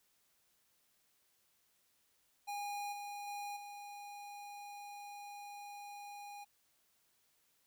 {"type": "tone with level steps", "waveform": "square", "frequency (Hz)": 817, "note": "G#5", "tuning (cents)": -29, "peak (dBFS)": [-40, -44, -42, -48], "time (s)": [2.47, 6.45], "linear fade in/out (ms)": 20, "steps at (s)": [2.92, 3.27, 3.56], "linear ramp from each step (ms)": 10, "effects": ["white hiss -75 dBFS RMS until 7.66 s"]}